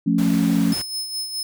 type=chord; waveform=sine; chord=F augmented; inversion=none; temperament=equal; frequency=174.61 / 220 / 277.2 Hz; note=F3 / A3 / C#4; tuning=0 / 0 / 0 cents; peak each=-20 dBFS; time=0.06-0.74 s; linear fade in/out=10 ms
type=noise; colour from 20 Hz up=pink; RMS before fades=-33 dBFS; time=0.18-0.82 s; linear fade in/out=5 ms
type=tone with tremolo; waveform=sawtooth; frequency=5200 Hz; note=E8; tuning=24 cents flat; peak=-21 dBFS; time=0.72-1.43 s; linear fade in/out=2 ms; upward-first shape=sine; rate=4.8 Hz; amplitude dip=55%
effects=high-pass 80 Hz 12 dB/octave